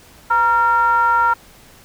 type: ring-modulated tone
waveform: triangle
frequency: 220 Hz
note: A3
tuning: in tune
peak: -7 dBFS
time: 0.3-1.34 s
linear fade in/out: 10 ms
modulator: 1160 Hz
effects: pink hiss -46 dBFS RMS until 1.84 s